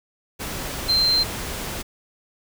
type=tone in noise; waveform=sine; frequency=4135 Hz; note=C8; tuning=21 cents flat; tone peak=-16 dBFS; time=0.88-1.24 s; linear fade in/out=20 ms; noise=pink; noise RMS=-30 dBFS; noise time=0.39-1.83 s; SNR=+11 dB; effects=none